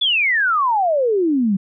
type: exponential sweep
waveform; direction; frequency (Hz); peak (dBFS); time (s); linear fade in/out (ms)
sine; down; 3520 to 185.1; -14; 0.01-1.57; 10
effects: none